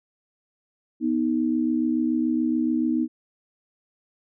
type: tone pair together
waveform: sine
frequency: 246.4 / 313.4 Hz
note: B3 / D#4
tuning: -4 / +13 cents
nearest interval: major third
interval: 417 cents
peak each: -23 dBFS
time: 1-3.08 s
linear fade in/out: 50 ms
effects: none